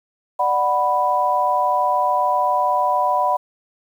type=chord; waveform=sine; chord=B minor; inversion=first; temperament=just; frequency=592.7 / 740.8 / 987.8 Hz; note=D5 / F#5 / B5; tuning=+16 / +2 / 0 cents; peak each=-23 / -20 / -18 dBFS; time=0.39-3.37 s; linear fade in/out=10 ms; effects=8-bit